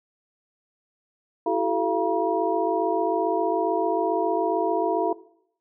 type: tone cluster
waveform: sine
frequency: 333.2 / 380.2 / 435.5 / 686 / 956 Hz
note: E4 / F#4 / A4 / F5 / A#5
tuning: +19 / +47 / -18 / -31 / +43 cents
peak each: -27 dBFS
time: 1.46-5.13 s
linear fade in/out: 5 ms
effects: noise-tail reverb RT60 0.7 s tail -19 dB re dry